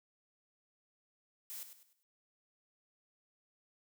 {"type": "noise with echo", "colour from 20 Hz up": "blue", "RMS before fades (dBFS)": -45, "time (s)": [1.5, 1.63], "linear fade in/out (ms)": 0, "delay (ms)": 100, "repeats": 4, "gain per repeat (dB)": -9, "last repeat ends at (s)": 2.03, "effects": ["noise-tail reverb RT60 0.1 s tail -21 dB re dry"]}